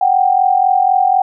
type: tone pair together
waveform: sine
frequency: 740 / 784 Hz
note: F#5 / G5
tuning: 0 / 0 cents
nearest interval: minor second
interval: 100 cents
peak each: -12 dBFS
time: 0.01-1.22 s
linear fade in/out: 5 ms
effects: none